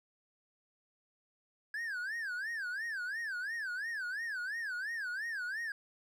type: tone with vibrato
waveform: triangle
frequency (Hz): 1642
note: G#6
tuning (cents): -20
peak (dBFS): -34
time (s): 1.74-5.72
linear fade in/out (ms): 2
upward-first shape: sine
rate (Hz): 2.9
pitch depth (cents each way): 230
effects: none